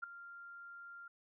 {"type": "tone with ADSR envelope", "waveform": "sine", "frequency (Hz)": 1392, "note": "F6", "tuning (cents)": -6, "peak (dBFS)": -35, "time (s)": [0.02, 1.08], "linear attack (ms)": 18, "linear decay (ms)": 4, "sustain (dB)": -14, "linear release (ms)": 5, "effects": []}